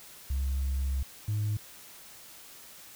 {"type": "tone pair in turn", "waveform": "sine", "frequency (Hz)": [67.2, 105.27], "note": ["C2", "G#2"], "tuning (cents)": [47, 24], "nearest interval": "minor sixth", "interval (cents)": 777, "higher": "second", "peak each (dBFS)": -25, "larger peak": "neither", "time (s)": [[0.3, 1.03], [1.28, 1.57]], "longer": "first", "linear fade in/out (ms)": 5, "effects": ["tanh soft clip ceiling -25 dBFS", "white hiss -50 dBFS RMS until 2.95 s"]}